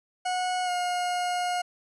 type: tone with pitch glide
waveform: 40% pulse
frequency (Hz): 731 to 716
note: F#5 to F5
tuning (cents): -21 to +43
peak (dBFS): -25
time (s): 0.25-1.62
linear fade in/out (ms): 10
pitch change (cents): -36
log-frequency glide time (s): 0.65-0.7
effects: resampled to 24000 Hz + 11-bit